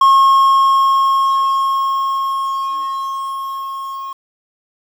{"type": "tone with level ramp", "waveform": "triangle", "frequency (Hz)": 1083, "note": "C#6", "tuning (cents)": -41, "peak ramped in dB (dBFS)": [-4, -22], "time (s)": [0.01, 4.13], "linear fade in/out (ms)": 5, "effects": ["7-bit"]}